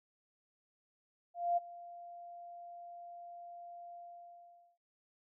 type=tone with ADSR envelope; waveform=sine; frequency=695 Hz; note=F5; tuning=9 cents flat; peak=-27 dBFS; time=1.34-4.78 s; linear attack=230 ms; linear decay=20 ms; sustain=-20 dB; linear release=830 ms; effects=none